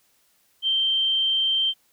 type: tone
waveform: sine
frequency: 3136 Hz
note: G7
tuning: in tune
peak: -19 dBFS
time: 0.62-1.74 s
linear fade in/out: 50 ms
effects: white hiss -64 dBFS RMS until 1.92 s